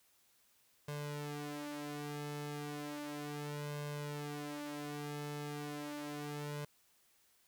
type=tone with flanger; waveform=sawtooth; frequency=146.83 Hz; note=D3; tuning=in tune; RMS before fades=-43 dBFS; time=0.88-6.65 s; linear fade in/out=5 ms; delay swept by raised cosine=1.9 to 4.5 ms; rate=0.34 Hz; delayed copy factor=+0.9; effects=white hiss -71 dBFS RMS until 7.47 s